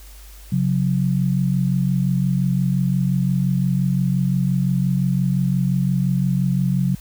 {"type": "tone pair together", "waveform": "sine", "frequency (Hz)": [136, 181.76], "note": ["C#3", "F#3"], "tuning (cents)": [-33, -31], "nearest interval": "perfect fourth", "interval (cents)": 502, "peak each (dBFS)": -19, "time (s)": [0.52, 6.95], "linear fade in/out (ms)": 5, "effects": ["added 50 Hz sine -39 dBFS peak until 7 s", "white hiss -47 dBFS RMS until 7 s"]}